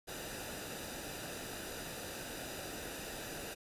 pink noise with comb filter, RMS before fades -44 dBFS, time 0.07-3.55 s, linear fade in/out 20 ms, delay 0.92 ms, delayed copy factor -0.6, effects resampled to 32000 Hz

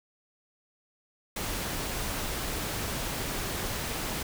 pink noise, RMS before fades -33 dBFS, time 1.36-4.23 s, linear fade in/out 5 ms, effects none

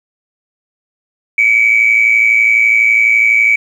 sine tone with amplitude modulation, 2283 Hz, D7, 50 cents flat, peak -3 dBFS, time 1.38-3.56 s, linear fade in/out 5 ms, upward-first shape sine, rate 112 Hz, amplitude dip 70%, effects tanh soft clip ceiling 0 dBFS + 7-bit

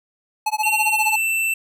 square tone with tremolo, 858 Hz, A5, 44 cents flat, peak -17 dBFS, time 0.46-1.16 s, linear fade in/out 5 ms, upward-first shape sine, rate 15 Hz, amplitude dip 100%
square tone with pitch glide, 2732 to 2671 Hz, F7 to E7, -39 to +22 cents, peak -19 dBFS, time 0.63-1.54 s, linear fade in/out 5 ms, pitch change -39 cents, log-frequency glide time 0.87-1.07 s
effects none

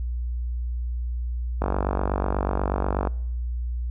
click train, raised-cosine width 1 ms, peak -10 dBFS, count 71, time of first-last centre 1.62-3.072 s, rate 48.2 Hz, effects noise-tail reverb RT60 0.9 s tail -25 dB re dry + added 60 Hz sine -25 dBFS peak until 3.9 s

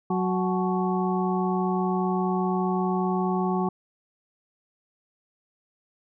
harmonic tone with a mistuned harmonic, 185 Hz, F#3, in tune, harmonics 1 / 2 / 4 / 5 / 6, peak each -25 / -28 / -31 / -32 / -33 dBFS, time 0.1-3.69 s, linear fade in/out 5 ms, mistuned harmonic 5, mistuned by -110 cents, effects none

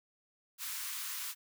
white high-pass noise, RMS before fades -40 dBFS, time 0.58-1.35 s, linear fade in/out 50 ms, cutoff 1000 Hz, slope 48 dB/octave, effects none

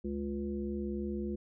harmonic tone with a mistuned harmonic, 70.2 Hz, C#2, 22 cents sharp, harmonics 1 / 3 / 5 / 7, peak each -41 / -36 / -38 / -47 dBFS, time 0.04-1.36 s, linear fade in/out 10 ms, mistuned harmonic 1, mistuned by +28 cents, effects none

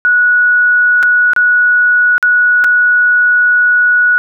sine tone with dropouts, 1465 Hz, F#6, 18 cents flat, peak -6 dBFS, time 0.05-4.18 s, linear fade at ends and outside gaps 0 ms, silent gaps 1.028-1.032 / 1.334-1.363 / 2.18-2.227 / 2.64-2.644 s, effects none

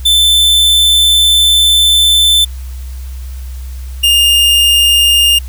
45% pulse tone pair in turn, 3531 / 2824 Hz, A7 / F7, +5 / +19 cents, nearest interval major third, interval 386 cents, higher first, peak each -6 dBFS, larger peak neither, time 0.05-2.45 / 4.03-5.39 s, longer first, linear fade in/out 10 ms, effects added 64 Hz sine -21 dBFS peak until 5.48 s + white hiss -40 dBFS RMS until 5.48 s

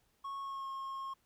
triangle tone with pitch glide, 1100 to 1079.2 Hz, C#6 to C#6, -14 to -47 cents, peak -37 dBFS, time 0.24-1.14 s, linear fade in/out 10 ms, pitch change -33 cents, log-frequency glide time 0.4-0.68 s, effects pink hiss -74 dBFS RMS until 1.25 s

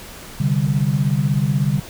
sine chord, C suspended second, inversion none, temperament just, 130.81 / 147.16 / 196.22 Hz, C3 / D3 / G3, 0 / +4 / +2 cents, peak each -20 / -18 / -22 dBFS, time 0.4-1.8 s, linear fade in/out 5 ms, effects pink hiss -37 dBFS RMS until 1.89 s

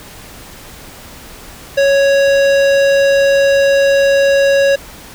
sine tone with hard clipping, 554.4 Hz, C#5, in tune, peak -10 dBFS, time 1.77-4.76 s, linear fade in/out 10 ms, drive 16 dB, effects pink hiss -35 dBFS RMS until 5.14 s

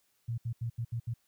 sine tone bursts at uneven times, 116.54 Hz, A#2, in tune, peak -31 dBFS, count 6, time 0.28-0.38 / 0.45-0.53 / 0.61-0.7 / 0.78-0.85 / 0.92-1 / 1.07-1.14 s, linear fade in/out 10 ms, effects white hiss -73 dBFS RMS until 1.27 s

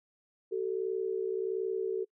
sine tone pair together, 381 / 442.4 Hz, G4 / A4, -49 / +9 cents, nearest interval minor third, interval 258 cents, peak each -32 / -33 dBFS, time 0.51-2.05 s, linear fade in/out 20 ms, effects noise-tail reverb RT60 0.1 s tail -24 dB re dry

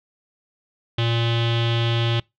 square tone with low-pass filter, 116.54 Hz, A#2, in tune, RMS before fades -21 dBFS, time 0.98-2.2 s, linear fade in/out 5 ms, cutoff 3300 Hz, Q 6.2, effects noise-tail reverb RT60 0.2 s tail -25 dB re dry

